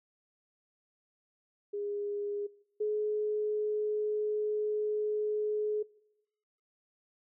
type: tone pair in turn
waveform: sine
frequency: 409.5 / 423.5 Hz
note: G#4 / G#4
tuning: -24 / +34 cents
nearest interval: minor second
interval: 58 cents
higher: second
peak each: -33 / -28 dBFS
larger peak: second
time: 1.73-2.47 / 2.8-5.83 s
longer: second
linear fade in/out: 10 ms
effects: noise-tail reverb RT60 0.9 s tail -23 dB re dry